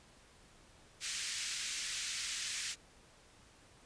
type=band-pass noise; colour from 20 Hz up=white; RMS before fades=-40 dBFS; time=1-2.76 s; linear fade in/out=50 ms; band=1700 to 7800 Hz; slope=24 dB/octave; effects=pink hiss -62 dBFS RMS until 3.85 s + resampled to 22050 Hz